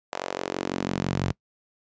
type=tone with high-pass filter sweep; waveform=sawtooth; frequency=46.02 Hz; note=F#1; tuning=9 cents flat; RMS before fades=-29 dBFS; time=0.12-1.32 s; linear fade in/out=10 ms; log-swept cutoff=680 to 110 Hz; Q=1.6; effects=noise-tail reverb RT60 0.1 s tail -24 dB re dry + resampled to 16000 Hz